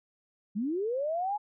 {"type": "linear sweep", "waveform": "sine", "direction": "up", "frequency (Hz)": [188.8, 853], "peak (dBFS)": -28, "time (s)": [0.55, 1.38], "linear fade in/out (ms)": 20, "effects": []}